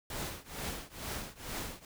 pink noise with tremolo, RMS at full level -37 dBFS, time 0.1-1.85 s, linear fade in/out 2 ms, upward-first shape triangle, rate 2.2 Hz, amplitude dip 95%, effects none

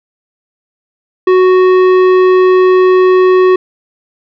sine tone with tanh clipping, 370 Hz, F#4, in tune, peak -6 dBFS, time 1.27-3.56 s, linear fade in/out 5 ms, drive 13 dB, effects none

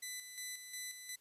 10% pulse tone with tremolo, 2000 Hz, B6, 21 cents sharp, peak -33 dBFS, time 0.02-1.16 s, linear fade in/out 10 ms, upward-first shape square, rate 2.8 Hz, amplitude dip 55%, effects white hiss -71 dBFS RMS until 1.2 s + resampled to 32000 Hz

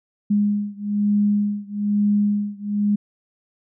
sine beating tone pair, 205.5 / 206.6 Hz, G#3 / G#3, -18 / -9 cents, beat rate 1.1 Hz, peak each -20 / -21 dBFS, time 0.3-2.96 s, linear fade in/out 10 ms, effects none

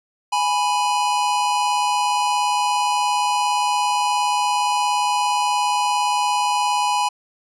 square tone pair together, 830.6 / 987.8 Hz, G#5 / B5, 0 / 0 cents, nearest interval minor third, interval 300 cents, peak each -21 dBFS, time 0.32-7.09 s, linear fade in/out 10 ms, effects resampled to 24000 Hz

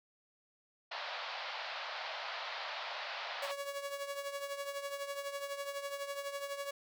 pink band-pass noise, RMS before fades -42 dBFS, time 0.91-3.52 s, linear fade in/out 10 ms, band 590 to 4700 Hz, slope 48 dB/octave
sawtooth tone with tremolo, 562 Hz, C#5, 24 cents sharp, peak -32 dBFS, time 3.42-6.71 s, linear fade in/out 5 ms, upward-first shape triangle, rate 12 Hz, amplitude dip 70%
effects none

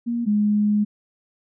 sine tone pair in turn, 236.1 / 208.7 Hz, A#3 / G#3, +22 / +9 cents, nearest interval major second, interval 213 cents, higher first, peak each -21 / -16 dBFS, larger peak second, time 0.06-0.26 / 0.26-0.85 s, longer second, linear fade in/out 20 ms, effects none

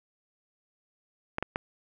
clicks, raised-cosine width 0.5 ms, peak -14 dBFS, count 3, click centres 1.384 / 1.426 / 1.559 s, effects none

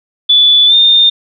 sine tone with pitch glide, 3464 to 3628 Hz, A7 to A#7, -28 to -48 cents, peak -4 dBFS, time 0.29-1.1 s, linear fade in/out 10 ms, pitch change +80 cents, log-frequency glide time 0.66-0.75 s, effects none

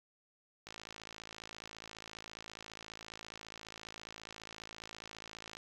click train, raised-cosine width 0.2 ms, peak -29 dBFS, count 269, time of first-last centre 0.67-5.569 s, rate 54.7 Hz, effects 10-bit

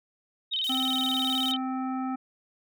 sine tone with vibrato, 3390 Hz, G#7, 35 cents sharp, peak -26 dBFS, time 0.51-1.57 s, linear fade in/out 20 ms, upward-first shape square, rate 19 Hz, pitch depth 170 cents each way
white band-pass noise, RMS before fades -44 dBFS, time 0.64-1.52 s, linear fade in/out 2 ms, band 5000 to 15000 Hz, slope 12 dB/octave
harmonic tone, 260.2 Hz, C4, 9 cents flat, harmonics 1 / 3 / 5 / 7 / 9, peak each -29 / -35 / -38 / -53 / -53 dBFS, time 0.69-2.16 s, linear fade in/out 10 ms
effects none

